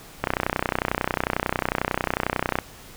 click train, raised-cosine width 0.5 ms, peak -6 dBFS, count 74, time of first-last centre 0.24-2.587 s, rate 31.1 Hz, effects pink hiss -45 dBFS RMS until 2.96 s

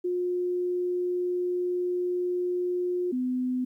sine tone pair in turn, 357.8 / 253 Hz, F4 / B3, +42 / +42 cents, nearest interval tritone, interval 600 cents, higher first, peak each -25 dBFS, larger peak neither, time 0.04-3.12 / 3.12-3.65 s, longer first, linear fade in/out 10 ms, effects 11-bit

